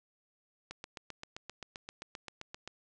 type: click train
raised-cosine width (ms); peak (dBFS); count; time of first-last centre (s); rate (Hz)
0.2; -25; 16; 0.71-2.676; 7.63
effects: resampled to 22050 Hz + 10-bit